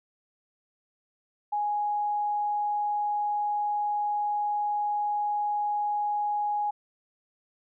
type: tone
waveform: sine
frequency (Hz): 830.6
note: G#5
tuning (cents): 0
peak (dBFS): -25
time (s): 1.52-6.71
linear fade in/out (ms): 10
effects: none